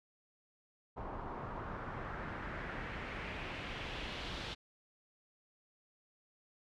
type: noise with low-pass filter sweep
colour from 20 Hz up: pink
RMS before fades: -43 dBFS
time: 0.96-4.55 s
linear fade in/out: 20 ms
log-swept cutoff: 940 to 3800 Hz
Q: 2
effects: none